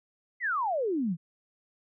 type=exponential sweep; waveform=sine; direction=down; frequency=2093 to 154.7 Hz; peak=-26 dBFS; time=0.4-1.17 s; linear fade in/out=50 ms; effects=none